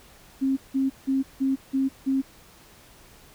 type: tone bursts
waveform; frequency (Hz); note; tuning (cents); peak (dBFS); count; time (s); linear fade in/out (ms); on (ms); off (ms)
sine; 268.1; C4; +42; -20; 6; 0.41-2.22; 20; 160; 170
effects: pink hiss -52 dBFS RMS until 3.34 s

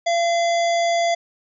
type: harmonic tone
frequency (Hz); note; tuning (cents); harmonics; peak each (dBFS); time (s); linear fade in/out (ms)
683; F5; -39; 1 / 3 / 5 / 7 / 9 / 10; -17 / -27 / -31 / -34 / -36 / -37; 0.06-1.15; 10
effects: none

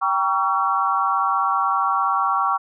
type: chord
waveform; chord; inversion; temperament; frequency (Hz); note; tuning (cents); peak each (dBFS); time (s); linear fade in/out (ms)
sine; G diminished seventh; none; just; 784 / 940.8 / 1128.9 / 1354.7; G5 / Bb5 / Db6 / Fb6; 0 / +16 / +31 / +47; -24 / -26 / -20 / -24; 0.01-2.58; 20
effects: none

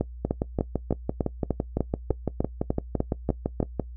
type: two click trains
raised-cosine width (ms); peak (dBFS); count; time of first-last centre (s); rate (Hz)
2; -10 / -11; 13 / 22; 0.01-3.603 / 0.25-3.797; 3.34 / 5.92
effects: noise-tail reverb RT60 0.1 s tail -20 dB re dry + added 60 Hz sine -37 dBFS peak until 3.96 s

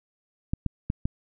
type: clicks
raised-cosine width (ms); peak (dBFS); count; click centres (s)
5; -13; 4; 0.535 / 0.663 / 0.901 / 1.055
effects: none

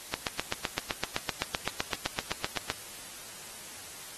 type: click train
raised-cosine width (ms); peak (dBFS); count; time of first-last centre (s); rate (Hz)
0.2; -10; 21; 0.14-2.701; 7.81
effects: white hiss -45 dBFS RMS until 4.17 s + AAC 32 kbps

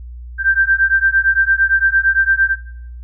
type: beating tone pair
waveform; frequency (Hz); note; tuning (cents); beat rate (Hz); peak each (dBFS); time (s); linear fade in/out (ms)
sine; 1568 / 1576.8; G6 / G6; 0 / +10; 8.8; -14; 0.38-2.56; 50
effects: noise-tail reverb RT60 0.7 s tail -18 dB re dry + added 60 Hz sine -29 dBFS peak until 3.03 s

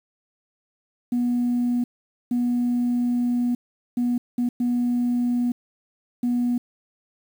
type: tone bursts at uneven times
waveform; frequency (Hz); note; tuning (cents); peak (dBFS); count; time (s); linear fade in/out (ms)
sine; 243.1; B3; -27; -18; 6; 1.12-1.84 / 2.31-3.55 / 3.97-4.18 / 4.38-4.49 / 4.6-5.52 / 6.23-6.58; 5
effects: tanh soft clip ceiling -16 dBFS + 8-bit

